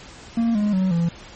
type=tone with pitch steps; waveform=triangle; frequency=231 / 208.2 / 187.63 / 169.1 Hz; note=A#3 / G#3 / F#3 / E3; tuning=-16 / +5 / +24 / +44 cents; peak=-15 dBFS; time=0.37-1.09 s; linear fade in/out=5 ms; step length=180 ms; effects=pink hiss -42 dBFS RMS until 1.35 s + MP3 32 kbps